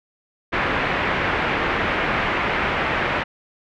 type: low-pass noise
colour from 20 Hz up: white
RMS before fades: -22 dBFS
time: 0.52-3.24 s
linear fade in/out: 20 ms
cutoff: 2300 Hz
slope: 24 dB/octave
effects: none